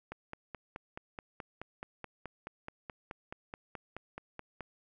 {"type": "click train", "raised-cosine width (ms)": 0.5, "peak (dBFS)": -26, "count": 22, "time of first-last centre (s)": [0.12, 4.607], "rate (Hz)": 4.68, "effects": []}